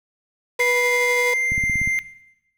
35% pulse tone with tremolo, 489.5 Hz, B4, 15 cents flat, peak -18 dBFS, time 0.59-1.34 s, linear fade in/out 5 ms, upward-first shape triangle, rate 12 Hz, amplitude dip 25%
triangle tone, 2093 Hz, C7, in tune, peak -16 dBFS, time 0.6-1.99 s, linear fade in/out 0 ms
click train, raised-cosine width 5 ms, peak -17 dBFS, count 7, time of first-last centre 1.52-1.875 s, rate 16.9 Hz
effects noise-tail reverb RT60 0.9 s tail -17 dB re dry

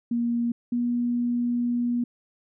sine tone pair in turn, 236.4 / 240.9 Hz, A#3 / B3, +24 / -43 cents, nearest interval unison, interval 33 cents, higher second, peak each -22 dBFS, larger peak neither, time 0.11-0.52 / 0.72-2.04 s, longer second, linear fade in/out 5 ms, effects none

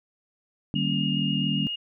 sine chord, Eb dominant seventh, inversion none, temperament equal with one note detuned, 152.19 / 196 / 233.1 / 277.2 Hz, Eb3 / G3 / Bb3 / Db4, -38 / 0 / 0 / 0 cents, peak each -28 / -28 / -31 / -31 dBFS, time 0.74-1.67 s, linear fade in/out 0 ms
sine tone with vibrato, 2845 Hz, F7, 31 cents sharp, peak -28 dBFS, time 0.75-1.76 s, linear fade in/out 10 ms, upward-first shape sine, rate 7.5 Hz, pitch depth 10 cents each way
effects none

